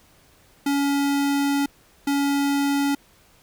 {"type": "tone pair in turn", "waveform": "square", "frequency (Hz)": [281.6, 281.6], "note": ["C#4", "C#4"], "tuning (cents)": [27, 27], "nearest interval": "unison", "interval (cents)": 0, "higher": "neither", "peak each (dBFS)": -20, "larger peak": "neither", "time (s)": [[0.66, 1.66], [2.07, 2.95]], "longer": "first", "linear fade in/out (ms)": 5, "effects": ["pink hiss -56 dBFS RMS until 3.42 s"]}